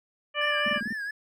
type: harmonic tone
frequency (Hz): 590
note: D5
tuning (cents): +8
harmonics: 1 / 2 / 3 / 4 / 5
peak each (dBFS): -31 / -31 / -31 / -31 / -31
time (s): 0.34-0.81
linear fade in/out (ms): 50
type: tone with vibrato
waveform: triangle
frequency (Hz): 1706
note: G#6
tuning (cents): +46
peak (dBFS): -29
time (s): 0.41-1.11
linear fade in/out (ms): 5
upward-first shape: triangle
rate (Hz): 4.4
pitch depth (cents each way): 110
type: tone bursts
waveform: sine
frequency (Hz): 220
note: A3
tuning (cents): 0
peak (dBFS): -30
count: 6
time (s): 0.66-0.927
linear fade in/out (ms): 2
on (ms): 22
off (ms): 27
effects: none